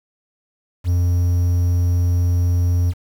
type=tone with quantisation; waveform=triangle; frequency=88 Hz; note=F2; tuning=14 cents sharp; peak=-12 dBFS; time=0.84-2.94 s; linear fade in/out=50 ms; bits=7; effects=none